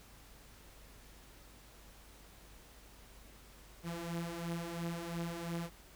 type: beating tone pair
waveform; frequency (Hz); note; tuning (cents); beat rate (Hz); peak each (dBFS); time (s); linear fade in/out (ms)
sawtooth; 167.4 / 170.3; E3 / F3; +27 / -43; 2.9; -39 / -36; 3.83-5.7; 50
effects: added 50 Hz sine -59 dBFS peak until 5.95 s + pink hiss -59 dBFS RMS until 5.95 s